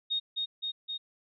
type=tone with echo; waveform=sine; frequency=3716 Hz; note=A#7; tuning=6 cents flat; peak=-27 dBFS; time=0.1-0.2 s; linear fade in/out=20 ms; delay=260 ms; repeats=3; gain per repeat=-2 dB; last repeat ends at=0.98 s; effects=none